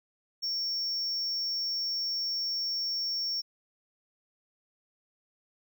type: tone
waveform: triangle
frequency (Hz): 5480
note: F8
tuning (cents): -34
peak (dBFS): -28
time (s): 0.42-3.42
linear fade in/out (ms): 20
effects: 11-bit